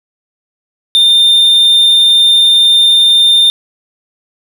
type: tone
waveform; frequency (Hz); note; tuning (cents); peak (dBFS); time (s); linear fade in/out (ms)
triangle; 3611; A7; +44; -3; 0.95-3.5; 0
effects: none